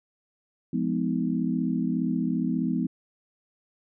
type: chord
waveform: sine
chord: F half-diminished seventh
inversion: none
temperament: just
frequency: 174.61 / 209.5 / 251.4 / 314.3 Hz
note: F3 / Ab3 / Cb4 / Eb4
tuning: 0 / +15 / +31 / +18 cents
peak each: -29 / -30 / -27 / -32 dBFS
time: 0.73-2.87 s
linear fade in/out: 5 ms
effects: none

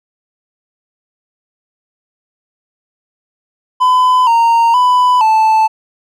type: tone with pitch steps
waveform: triangle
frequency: 1009 / 925 / 996 / 878 Hz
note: B5 / A#5 / B5 / A5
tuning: +37 / -14 / +14 / -4 cents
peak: -5 dBFS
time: 3.8-5.68 s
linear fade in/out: 20 ms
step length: 470 ms
effects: none

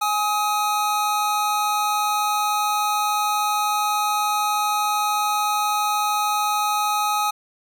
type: tone pair together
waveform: square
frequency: 833 / 1266.1 Hz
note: G#5 / D#6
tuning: +5 / +30 cents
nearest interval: perfect fifth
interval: 725 cents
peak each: -23 dBFS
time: 0.01-7.31 s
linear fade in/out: 10 ms
effects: none

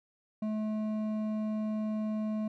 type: tone with hard clipping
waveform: sine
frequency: 215.3 Hz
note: A3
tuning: 37 cents flat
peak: -32 dBFS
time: 0.42-2.48 s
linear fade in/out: 5 ms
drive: 8 dB
effects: none

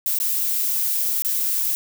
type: noise with dropouts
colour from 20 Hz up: violet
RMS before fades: -22 dBFS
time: 0.06-1.75 s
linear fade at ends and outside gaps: 0 ms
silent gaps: 0.187-0.201 / 1.221-1.248 s
effects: none

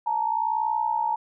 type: tone pair together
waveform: sine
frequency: 869 / 930 Hz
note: A5 / A#5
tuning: -22 / -4 cents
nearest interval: minor second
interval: 118 cents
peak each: -25 dBFS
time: 0.06-1.16 s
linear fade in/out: 10 ms
effects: none

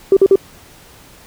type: tone bursts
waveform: sine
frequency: 388.6 Hz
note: G4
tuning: 15 cents flat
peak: -4 dBFS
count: 3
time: 0.12-0.357 s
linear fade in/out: 2 ms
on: 47 ms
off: 48 ms
effects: tanh soft clip ceiling 0 dBFS + pink hiss -43 dBFS RMS until 1.26 s

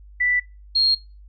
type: tone pair in turn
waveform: sine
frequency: 1975.5 / 4247 Hz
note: B6 / C8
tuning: 0 / +25 cents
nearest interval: octave + minor second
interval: 1325 cents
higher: second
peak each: -17 / -15 dBFS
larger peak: second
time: 0.2-0.4 / 0.75-0.95 s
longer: neither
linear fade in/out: 10 ms
effects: noise-tail reverb RT60 0.3 s tail -24 dB re dry + added 50 Hz sine -42 dBFS peak until 1.28 s

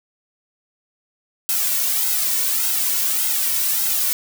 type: noise with flanger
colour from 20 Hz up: blue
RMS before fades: -20 dBFS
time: 1.49-4.13 s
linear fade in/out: 0 ms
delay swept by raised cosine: 1.7 to 2.49 ms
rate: 1.7 Hz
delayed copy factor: -0.9
effects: none

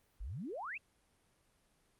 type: exponential sweep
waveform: sine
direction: up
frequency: 41.12 to 2794 Hz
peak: -40 dBFS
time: 0.2-0.78 s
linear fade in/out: 10 ms
effects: pink hiss -73 dBFS RMS until 1.99 s + Opus 32 kbps

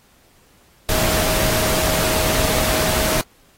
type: tone in noise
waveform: sine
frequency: 631 Hz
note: D#5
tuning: 24 cents sharp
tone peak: -24 dBFS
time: 0.89-3.21 s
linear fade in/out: 0 ms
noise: pink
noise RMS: -20 dBFS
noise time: 0.89-3.21 s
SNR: -7 dB
effects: pink hiss -55 dBFS RMS until 3.57 s + AAC 48 kbps

